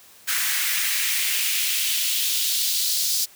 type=noise with high-pass filter sweep; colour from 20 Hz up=white; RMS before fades=-23 dBFS; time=0.27-3.26 s; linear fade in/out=20 ms; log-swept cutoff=1600 to 4700 Hz; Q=2.1; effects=white hiss -50 dBFS RMS until 3.35 s + high-pass 60 Hz 12 dB/octave